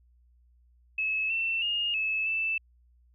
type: tone with pitch steps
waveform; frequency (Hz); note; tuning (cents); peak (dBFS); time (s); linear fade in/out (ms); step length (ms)
sine; 2590 / 2685 / 2842 / 2600 / 2643; E7 / E7 / F7 / E7 / E7; -31 / +31 / +30 / -24 / +4; -26; 0.98-2.58; 5; 320
effects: added 60 Hz sine -59 dBFS peak until 3.14 s